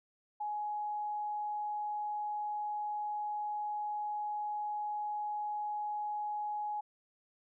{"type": "tone", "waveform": "sine", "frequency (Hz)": 838, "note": "G#5", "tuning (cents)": 15, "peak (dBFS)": -34, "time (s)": [0.4, 6.81], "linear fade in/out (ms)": 10, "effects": []}